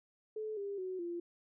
sine tone with pitch steps, 432.2 / 400.9 / 371.9 / 345 Hz, A4 / G4 / F#4 / F4, -31 / +39 / +9 / -21 cents, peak -37 dBFS, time 0.36-1.2 s, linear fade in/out 5 ms, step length 210 ms, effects none

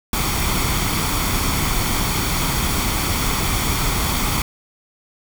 pink noise with comb filter, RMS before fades -20 dBFS, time 0.13-4.42 s, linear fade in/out 2 ms, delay 0.89 ms, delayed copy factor +0.5, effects none

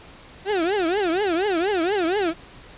35% pulse tone with vibrato, 370 Hz, F#4, in tune, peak -18 dBFS, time 0.45-2.34 s, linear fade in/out 50 ms, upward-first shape triangle, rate 4.2 Hz, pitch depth 280 cents each way, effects pink hiss -45 dBFS RMS until 2.77 s + resampled to 8000 Hz

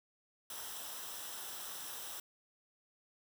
white noise with comb filter, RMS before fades -45 dBFS, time 0.5-2.2 s, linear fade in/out 2 ms, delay 0.44 ms, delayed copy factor -0.6, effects none

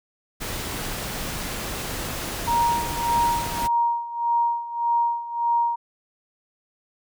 pink noise, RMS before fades -30 dBFS, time 0.4-3.68 s, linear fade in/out 20 ms
sine tone with tremolo, 940 Hz, A#5, 14 cents sharp, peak -17 dBFS, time 2.47-5.76 s, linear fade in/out 10 ms, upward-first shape sine, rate 1.7 Hz, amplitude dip 80%
effects none

